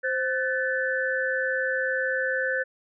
sine tone cluster, 522 / 1509 / 1749 Hz, C5 / F#6 / A6, -4 / +34 / -11 cents, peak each -28 dBFS, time 0.03-2.64 s, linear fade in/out 20 ms, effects none

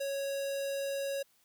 square tone with notch filter, 553 Hz, C#5, 4 cents flat, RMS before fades -35 dBFS, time 0-1.23 s, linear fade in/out 10 ms, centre 1300 Hz, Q 1.2, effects white hiss -69 dBFS RMS until 1.44 s

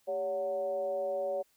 sine tone with frequency modulation, 566 Hz, C#5, 36 cents sharp, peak -30 dBFS, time 0.07-1.43 s, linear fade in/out 20 ms, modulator 171 Hz, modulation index 0.65, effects white hiss -70 dBFS RMS until 1.56 s

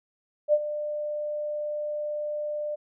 sine tone with ADSR envelope, 597 Hz, D5, 28 cents sharp, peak -15 dBFS, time 0.48-2.76 s, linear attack 52 ms, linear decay 50 ms, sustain -13 dB, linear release 18 ms, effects none

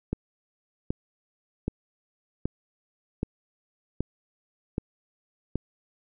click train, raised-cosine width 3 ms, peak -14 dBFS, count 8, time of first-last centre 0.13-5.556 s, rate 1.29 Hz, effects none

